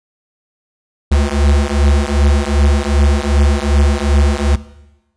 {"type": "beating tone pair", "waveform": "square", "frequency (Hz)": [70.1, 72.7], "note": ["C#2", "D2"], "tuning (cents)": [20, -17], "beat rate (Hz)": 2.6, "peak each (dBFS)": -14, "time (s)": [1.11, 4.56], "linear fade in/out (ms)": 10, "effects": ["noise-tail reverb RT60 1.0 s tail -17 dB re dry", "resampled to 22050 Hz"]}